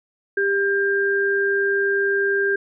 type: tone pair together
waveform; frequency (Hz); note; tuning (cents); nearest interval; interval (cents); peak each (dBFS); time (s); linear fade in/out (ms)
sine; 396.7 / 1596; G4 / G6; +21 / +31; 2 octaves; 2410; -20; 0.37-2.56; 5
effects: none